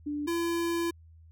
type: tone pair in turn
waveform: sine / square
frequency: 293.7 / 338.6 Hz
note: D4 / E4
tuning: 0 / +46 cents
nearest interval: major second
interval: 246 cents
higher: second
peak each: -30 / -28 dBFS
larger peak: second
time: 0.06-0.27 / 0.27-0.91 s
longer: second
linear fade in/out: 10 ms
effects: added 81 Hz sine -51 dBFS peak until 1.31 s